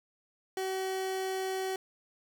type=tone; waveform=30% pulse; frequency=379.2 Hz; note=F#4; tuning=43 cents sharp; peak=-29 dBFS; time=0.57-1.76 s; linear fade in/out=2 ms; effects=none